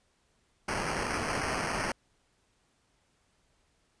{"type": "noise with sample-and-hold", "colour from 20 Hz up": "white", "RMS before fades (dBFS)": -32, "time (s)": [0.68, 1.92], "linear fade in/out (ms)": 5, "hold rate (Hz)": 3675, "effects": ["pink hiss -71 dBFS RMS until 4 s", "resampled to 22050 Hz"]}